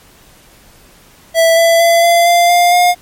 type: tone with pitch steps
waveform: square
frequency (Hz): 659.3 / 667.7 / 676.3 / 684.9 / 693.7 / 702.6 / 711.5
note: E5 / E5 / E5 / F5 / F5 / F5 / F5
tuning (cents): 0 / +22 / +44 / -34 / -12 / +10 / +32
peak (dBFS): -7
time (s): 1.34-2.95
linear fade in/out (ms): 50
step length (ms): 230
effects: pink hiss -44 dBFS RMS until 3.01 s + MP3 64 kbps